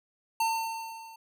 square tone with level ramp, 902 Hz, A5, 43 cents sharp, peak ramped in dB -24 to -47 dBFS, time 0.4-1.16 s, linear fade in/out 5 ms, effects none

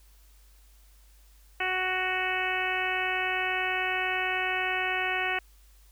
harmonic tone, 370.9 Hz, F#4, 4 cents sharp, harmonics 1 / 2 / 3 / 4 / 5 / 6 / 7 / 8, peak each -37 / -33 / -38 / -34 / -33 / -34 / -33 / -39 dBFS, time 1.6-5.39 s, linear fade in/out 5 ms, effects added 50 Hz sine -54 dBFS peak until 5.91 s + white hiss -63 dBFS RMS until 5.91 s

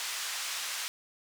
white band-pass noise, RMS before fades -36 dBFS, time 0-0.88 s, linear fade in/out 0 ms, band 1100 to 6700 Hz, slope 12 dB/octave, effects none

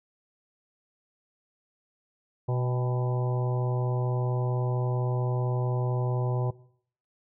harmonic tone with a mistuned harmonic, 124.4 Hz, B2, 13 cents sharp, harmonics 1 / 3 / 4 / 5 / 6 / 7 / 8, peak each -25 / -35 / -37 / -39 / -41 / -42 / -43 dBFS, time 2.48-6.51 s, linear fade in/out 10 ms, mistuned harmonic 6, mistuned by +75 cents, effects noise-tail reverb RT60 0.6 s tail -20 dB re dry

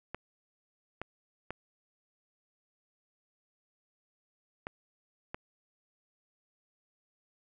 clicks, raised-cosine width 0.5 ms, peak -22 dBFS, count 5, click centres 0.146 / 1.016 / 1.506 / 4.669 / 5.345 s, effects none

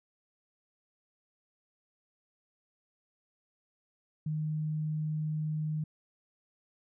sine tone, 154.2 Hz, D#3, 15 cents flat, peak -30 dBFS, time 4.26-5.84 s, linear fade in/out 5 ms, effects none

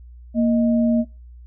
sine tone pair together, 233.1 / 622.3 Hz, A#3 / D#5, 0 / 0 cents, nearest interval octave + perfect fourth, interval 1700 cents, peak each -15 / -24 dBFS, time 0.34-1.05 s, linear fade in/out 50 ms, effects noise-tail reverb RT60 0.3 s tail -25 dB re dry + added 60 Hz sine -39 dBFS peak until 1.46 s

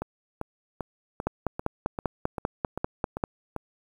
two click trains, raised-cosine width 1 ms, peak -17 / -11 dBFS, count 10 / 11, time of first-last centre 0.02-3.563 / 1.27-3.239 s, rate 2.54 / 5.08 Hz, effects 8-bit

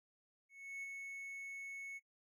triangle tone with ADSR envelope, 2205 Hz, C#7, 10 cents flat, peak -40 dBFS, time 0.49-2 s, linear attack 340 ms, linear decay 23 ms, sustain -3 dB, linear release 32 ms, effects noise-tail reverb RT60 0.1 s tail -20 dB re dry

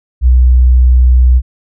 sine tone, 62.4 Hz, B1, 19 cents sharp, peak -3 dBFS, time 0.21-1.42 s, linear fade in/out 50 ms, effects none

